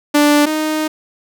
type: tone pair in turn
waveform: sawtooth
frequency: 293.7 / 309.8 Hz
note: D4 / D#4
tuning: 0 / -7 cents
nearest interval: minor second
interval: 93 cents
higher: second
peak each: -5 / -12 dBFS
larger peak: first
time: 0.14-0.46 / 0.46-0.88 s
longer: second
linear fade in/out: 10 ms
effects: none